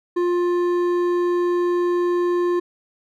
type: tone with hard clipping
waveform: sine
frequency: 351.9 Hz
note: F4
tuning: 13 cents sharp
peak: -19 dBFS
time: 0.16-2.6 s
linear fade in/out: 10 ms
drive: 8 dB
effects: none